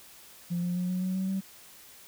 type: tone with pitch steps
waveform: sine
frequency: 174 / 176.94 / 179.93 / 182.97 / 186.06 / 189.2 / 192.4 Hz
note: F3 / F3 / F#3 / F#3 / F#3 / F#3 / G3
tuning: -6 / +23 / -48 / -19 / +10 / +39 / -32 cents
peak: -26 dBFS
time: 0.5-1.41 s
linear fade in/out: 20 ms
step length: 130 ms
effects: tanh soft clip ceiling -24 dBFS + white hiss -52 dBFS RMS until 2.07 s